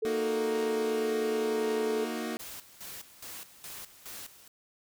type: tone with pitch glide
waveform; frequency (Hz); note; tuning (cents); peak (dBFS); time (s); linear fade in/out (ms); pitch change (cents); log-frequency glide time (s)
sine; 439.7 to 434.9; A4 to A4; -1 to -20; -28; 0.02-2.05; 10; -19; 0.28-1.64
type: chord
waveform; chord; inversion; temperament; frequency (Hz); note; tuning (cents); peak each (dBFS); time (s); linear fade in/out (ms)
sawtooth; D# minor; second; equal; 233.1 / 311.1 / 370; A#3 / D#4 / F#4; 0 / 0 / 0; -31 / -34 / -35; 0.05-2.37; 0
type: noise with tremolo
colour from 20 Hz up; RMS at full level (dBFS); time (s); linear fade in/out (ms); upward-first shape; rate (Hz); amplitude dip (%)
white; -43; 2.39-4.48; 10; square; 2.4; 75
effects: none